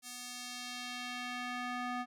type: tone with band-pass filter sweep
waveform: square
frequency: 246.9 Hz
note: B3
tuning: in tune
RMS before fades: -41 dBFS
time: 0.02-2.06 s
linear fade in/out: 50 ms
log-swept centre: 8400 to 1100 Hz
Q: 0.92
effects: none